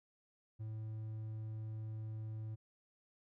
triangle tone, 109.4 Hz, A2, 9 cents flat, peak -39 dBFS, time 0.59-2.56 s, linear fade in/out 20 ms, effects none

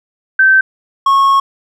sine / triangle tone pair in turn, 1549 / 1095.3 Hz, G6 / C#6, -21 / -21 cents, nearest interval tritone, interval 600 cents, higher first, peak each -5 dBFS, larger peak neither, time 0.39-0.61 / 1.06-1.4 s, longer second, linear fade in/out 5 ms, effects none

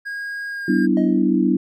triangle tone with pitch glide, 1635 to 1612.5 Hz, G#6 to G6, -28 to +48 cents, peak -24 dBFS, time 0.05-0.87 s, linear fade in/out 20 ms, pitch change -24 cents, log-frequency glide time 0.48-0.7 s
sine chord, E minor seventh, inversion first, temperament equal with one note detuned, 190.97 / 246.9 / 293.7 / 329.6 Hz, G3 / B3 / D4 / E4, -45 / 0 / 0 / 0 cents, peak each -20 dBFS, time 0.68-1.57 s, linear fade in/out 5 ms
triangle tone with exponential decay, 628 Hz, D#5, 16 cents sharp, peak -22 dBFS, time 0.97-1.36 s, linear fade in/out 1 ms, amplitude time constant 83 ms
effects none

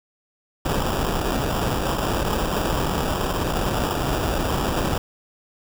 pink noise with sample-and-hold, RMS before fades -23 dBFS, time 0.65-4.98 s, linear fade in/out 5 ms, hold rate 2100 Hz, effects none

